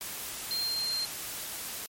sine tone in noise, 4186 Hz, C8, in tune, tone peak -29 dBFS, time 0.51-1.05 s, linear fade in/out 0 ms, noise white, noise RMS -38 dBFS, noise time 0.01-1.86 s, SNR +6 dB, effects MP3 64 kbps

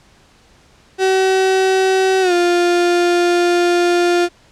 35% pulse tone with pitch glide, 379.6 to 350.1 Hz, F#4 to F4, +44 to +4 cents, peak -10 dBFS, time 0.98-4.29 s, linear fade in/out 50 ms, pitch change -140 cents, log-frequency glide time 2.21-2.33 s, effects pink hiss -50 dBFS RMS until 4.51 s + low-pass 7000 Hz 12 dB/octave

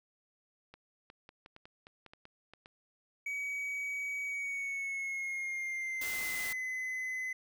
clicks, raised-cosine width 0.3 ms, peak -35 dBFS, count 12, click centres 0.74 / 1.101 / 1.291 / 1.461 / 1.564 / 1.655 / 1.869 / 2.063 / 2.135 / 2.254 / 2.536 / 2.659 s
triangle tone with pitch glide, 2266 to 2030 Hz, C#7 to B6, +37 to +47 cents, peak -33 dBFS, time 3.26-7.33 s, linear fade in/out 5 ms, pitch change -190 cents, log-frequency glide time 4.24-6.48 s
white noise, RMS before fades -41 dBFS, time 6.01-6.53 s, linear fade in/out 5 ms
effects none

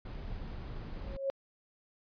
brown noise, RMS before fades -41 dBFS, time 0.05-1.17 s, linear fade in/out 5 ms
sine tone with exponential growth, 545 Hz, C#5, 29 cents flat, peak -27 dBFS, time 0.94-1.3 s, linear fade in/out 0 ms, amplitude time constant 77 ms
effects resampled to 11025 Hz

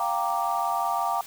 sine chord, G minor seventh, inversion third, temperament equal, 698.5 / 784 / 932.3 / 1174.7 Hz, F5 / G5 / Bb5 / D6, 0 / 0 / 0 / 0 cents, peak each -29 dBFS, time 0-1.21 s, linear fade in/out 2 ms, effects white hiss -44 dBFS RMS until 1.26 s

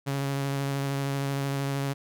sawtooth tone with vibrato, 138.59 Hz, C#3, in tune, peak -23 dBFS, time 0.06-1.94 s, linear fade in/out 20 ms, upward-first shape sine, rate 13 Hz, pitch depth 15 cents each way, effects none

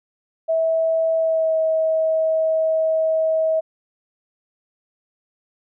sine tone with pitch glide, 650 to 639.6 Hz, E5 to D#5, -24 to +48 cents, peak -16 dBFS, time 0.48-3.61 s, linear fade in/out 20 ms, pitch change -28 cents, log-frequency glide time 1.16-1.58 s, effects none

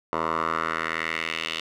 10% pulse tone with band-pass filter sweep, 81.2 Hz, E2, 26 cents flat, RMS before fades -28 dBFS, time 0.13-1.6 s, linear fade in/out 0 ms, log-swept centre 910 to 3100 Hz, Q 2.6, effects none

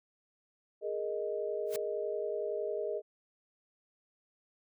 sine chord, Ab suspended second, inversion none, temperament equal, 415.3 / 466.2 / 622.3 Hz, Ab4 / Bb4 / Eb5, 0 / 0 / 0 cents, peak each -36 / -38 / -37 dBFS, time 0.81-3.02 s, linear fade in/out 50 ms
white noise with exponential growth, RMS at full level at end -37 dBFS, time 1.66-1.76 s, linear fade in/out 1 ms, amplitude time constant 21 ms
effects none

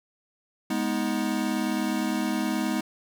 square chord, G# minor, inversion none, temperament equal with one note detuned, 207.7 / 246.9 / 316 Hz, G#3 / B3 / D#4, 0 / 0 / +27 cents, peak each -30 dBFS, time 0.7-2.81 s, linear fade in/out 5 ms, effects none

